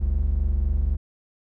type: tone pair together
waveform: triangle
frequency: 46.85 / 70.7 Hz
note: F#1 / C#2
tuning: +22 / +35 cents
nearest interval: perfect fifth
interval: 713 cents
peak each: -21 / -19 dBFS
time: 0-0.97 s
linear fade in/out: 20 ms
effects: tanh soft clip ceiling -11 dBFS